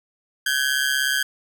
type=ring-modulated tone; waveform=sawtooth; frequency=1599 Hz; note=G6; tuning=34 cents sharp; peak=-13 dBFS; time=0.46-1.23 s; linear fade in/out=5 ms; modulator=68.4 Hz; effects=none